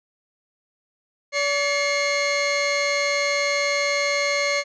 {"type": "tone pair together", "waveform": "sawtooth", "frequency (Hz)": [572, 2152], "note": ["D5", "C7"], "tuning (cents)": [-46, 48], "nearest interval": "octave + major seventh", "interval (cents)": 2294, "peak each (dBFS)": -19, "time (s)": [1.32, 4.64], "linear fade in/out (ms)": 50, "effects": ["resampled to 16000 Hz"]}